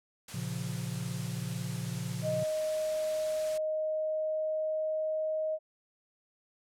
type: noise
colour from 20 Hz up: white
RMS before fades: -44 dBFS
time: 0.28-3.58 s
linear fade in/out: 5 ms
type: chord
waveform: triangle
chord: Bb minor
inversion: none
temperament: equal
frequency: 116.54 / 138.59 / 174.61 Hz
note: Bb2 / Db3 / F3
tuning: 0 / 0 / 0 cents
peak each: -36 dBFS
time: 0.34-2.44 s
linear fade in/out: 5 ms
type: tone with pitch glide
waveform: sine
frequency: 622.3 to 626.3 Hz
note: D#5 to D#5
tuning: 0 to +11 cents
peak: -29 dBFS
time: 2.22-5.59 s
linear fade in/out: 50 ms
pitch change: +11 cents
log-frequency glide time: 3.53-5.48 s
effects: low-pass 10000 Hz 12 dB/octave